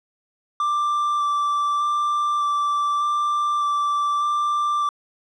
triangle tone with vibrato, 1174.7 Hz, D6, in tune, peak -17 dBFS, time 0.6-4.89 s, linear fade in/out 2 ms, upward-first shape square, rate 0.83 Hz, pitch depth 9 cents each way, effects resampled to 24000 Hz

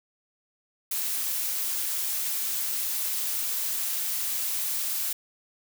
blue noise, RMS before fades -29 dBFS, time 0.91-5.13 s, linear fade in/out 5 ms, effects none

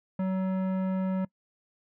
sine tone with tanh clipping, 188.4 Hz, F#3, 32 cents sharp, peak -28 dBFS, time 0.19-1.25 s, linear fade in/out 5 ms, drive 15 dB, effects noise-tail reverb RT60 0.1 s tail -23 dB re dry

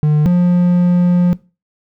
triangle tone pair in turn, 150.6 / 177.03 Hz, D3 / F3, +44 / +24 cents, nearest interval minor third, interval 280 cents, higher second, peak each -7 / -6 dBFS, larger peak second, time 0.03-0.26 / 0.26-1.33 s, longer second, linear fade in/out 0 ms, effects noise-tail reverb RT60 0.3 s tail -20 dB re dry

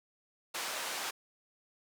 pink band-pass noise, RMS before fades -38 dBFS, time 0.54-1.11 s, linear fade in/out 10 ms, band 700 to 11000 Hz, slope 12 dB/octave, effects none

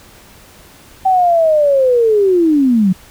sine linear sweep, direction down, 770 to 176.9 Hz, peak -8 dBFS, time 1.05-2.93 s, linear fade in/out 10 ms, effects pink hiss -42 dBFS RMS until 3.1 s

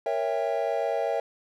triangle chord, A# diminished seventh, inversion none, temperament equal with one note detuned, 466.2 / 554.4 / 659.3 / 800.5 Hz, A#4 / C#5 / E5 / G5, 0 / 0 / 0 / +36 cents, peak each -29 / -28 / -27 / -30 dBFS, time 0.06-1.2 s, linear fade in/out 2 ms, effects none

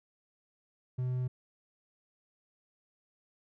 triangle tone, 126.5 Hz, B2, 42 cents sharp, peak -28 dBFS, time 0.98-1.28 s, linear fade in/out 10 ms, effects none

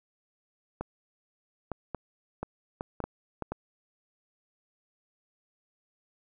clicks, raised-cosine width 1 ms, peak -19 dBFS, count 9, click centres 0.81 / 1.717 / 1.947 / 2.43 / 2.809 / 3.003 / 3.04 / 3.423 / 3.52 s, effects none

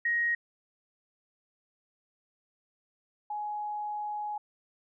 sine tone pair in turn, 1881 / 837.9 Hz, A#6 / G#5, +15 / +15 cents, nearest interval octave + major second, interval 1400 cents, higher first, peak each -25 / -32 dBFS, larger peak first, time 0.05-0.35 / 3.3-4.38 s, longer second, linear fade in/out 5 ms, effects none

